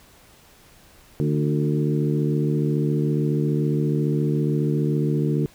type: harmonic tone with a mistuned harmonic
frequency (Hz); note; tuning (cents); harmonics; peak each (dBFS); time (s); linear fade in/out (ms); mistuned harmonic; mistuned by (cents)
74.6; D2; +28; 2 / 3 / 4 / 5 / 6; -21 / -27 / -27 / -28 / -31; 1.2-5.46; 0; 5; -36
effects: pink hiss -52 dBFS RMS until 5.54 s